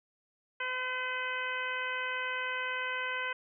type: harmonic tone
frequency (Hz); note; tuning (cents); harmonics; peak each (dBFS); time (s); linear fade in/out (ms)
509; C5; -48; 1 / 2 / 3 / 4 / 5 / 6; -43 / -39 / -36 / -39 / -40 / -44; 0.6-3.33; 5
effects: none